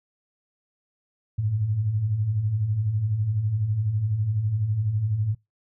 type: beating tone pair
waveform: sine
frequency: 97.1 / 109.1 Hz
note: G2 / A2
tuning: -16 / -14 cents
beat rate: 12 Hz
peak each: -31 / -22 dBFS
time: 1.38-5.35 s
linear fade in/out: 10 ms
effects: noise-tail reverb RT60 0.2 s tail -24 dB re dry